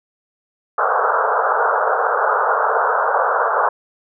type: band-pass noise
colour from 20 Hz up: white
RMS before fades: -17 dBFS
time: 0.78-3.69 s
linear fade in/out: 5 ms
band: 430 to 1500 Hz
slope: 96 dB/octave
effects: none